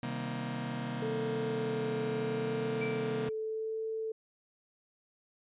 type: chord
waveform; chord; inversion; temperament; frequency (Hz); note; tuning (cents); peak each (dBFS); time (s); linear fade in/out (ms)
sawtooth; C minor seventh; none; just; 130.81 / 156.98 / 196.22 / 235.5; C3 / Eb3 / G3 / Bb3; 0 / +16 / +2 / +18; -35 / -38 / -39 / -34; 0.03-3.29; 2
type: tone with vibrato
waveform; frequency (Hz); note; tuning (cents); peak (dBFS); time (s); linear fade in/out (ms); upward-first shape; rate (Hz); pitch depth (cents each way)
sine; 440; A4; 0; -33; 1.02-4.12; 5; sine; 0.78; 11
type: tone with exponential decay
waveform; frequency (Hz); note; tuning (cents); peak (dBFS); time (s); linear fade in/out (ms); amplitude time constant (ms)
sine; 2328; D7; -16; -35; 2.81-3.32; 5; 110
effects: resampled to 8000 Hz